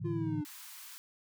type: chord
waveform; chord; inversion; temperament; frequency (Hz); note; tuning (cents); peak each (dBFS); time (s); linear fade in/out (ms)
sine; A suspended fourth; none; equal; 110 / 146.83 / 164.81; A2 / D3 / E3; 0 / 0 / 0; -38; 0-0.42; 20
type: linear sweep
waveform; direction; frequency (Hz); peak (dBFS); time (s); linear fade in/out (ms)
triangle; down; 349.2 to 293.7; -32; 0.04-0.45; 20
type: high-pass noise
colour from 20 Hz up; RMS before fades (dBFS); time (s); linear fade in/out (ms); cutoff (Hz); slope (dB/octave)
white; -49; 0.45-0.98; 0; 880; 48
effects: none